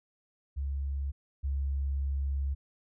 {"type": "tone pair in turn", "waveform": "sine", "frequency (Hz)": [69.3, 68.95], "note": ["C#2", "C#2"], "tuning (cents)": [0, -9], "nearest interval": "unison", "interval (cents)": 9, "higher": "first", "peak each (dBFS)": [-30, -28], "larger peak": "second", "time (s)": [[0.56, 1.12], [1.43, 2.55]], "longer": "second", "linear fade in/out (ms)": 20, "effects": []}